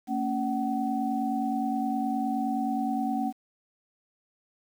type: tone cluster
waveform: sine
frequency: 228 / 277.6 / 754 Hz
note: A#3 / C#4 / F#5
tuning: -38 / +3 / +32 cents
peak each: -30 dBFS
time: 0.07-3.33 s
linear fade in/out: 50 ms
effects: 9-bit